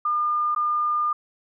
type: tone with dropouts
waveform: sine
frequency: 1208 Hz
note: D6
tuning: 48 cents sharp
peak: -20 dBFS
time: 0.05-1.13 s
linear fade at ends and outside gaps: 5 ms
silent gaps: 0.549-0.561 s
effects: none